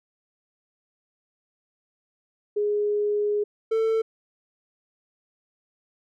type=tone pair in turn; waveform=sine / triangle; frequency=415.3 / 446 Hz; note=G#4 / A4; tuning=0 / +23 cents; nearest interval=minor second; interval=123 cents; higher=second; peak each=-21 / -18 dBFS; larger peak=second; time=2.56-3.44 / 3.71-4.02 s; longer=first; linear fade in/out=10 ms; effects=none